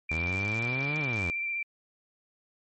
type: tone with vibrato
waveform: sine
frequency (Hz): 2356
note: D7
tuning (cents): +5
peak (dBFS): -29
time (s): 0.09-1.63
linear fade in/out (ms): 5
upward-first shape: sine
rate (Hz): 15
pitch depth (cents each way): 18
type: exponential two-way sweep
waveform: sawtooth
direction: up then down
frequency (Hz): 77.78 to 156.7 to 80.4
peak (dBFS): -27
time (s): 0.11-1.3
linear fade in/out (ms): 0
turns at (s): 0.99
effects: MP3 32 kbps